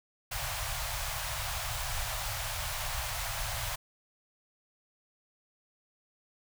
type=band-stop noise; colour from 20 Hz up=pink; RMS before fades=-35 dBFS; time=0.31-3.76 s; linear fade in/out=10 ms; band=130 to 600 Hz; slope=48 dB/octave; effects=none